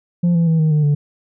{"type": "tone with pitch steps", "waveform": "sine", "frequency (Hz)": [173.7, 167.78, 162.07, 156.55, 151.21, 146.06], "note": ["F3", "E3", "E3", "D#3", "D#3", "D3"], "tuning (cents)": [-9, 31, -29, 11, -49, -9], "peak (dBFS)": -9, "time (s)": [0.23, 0.95], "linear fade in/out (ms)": 10, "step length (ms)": 120, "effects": ["tanh soft clip ceiling -11 dBFS"]}